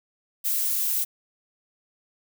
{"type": "noise", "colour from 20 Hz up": "violet", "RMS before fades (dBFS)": -25, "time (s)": [0.44, 1.05], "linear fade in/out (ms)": 20, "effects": []}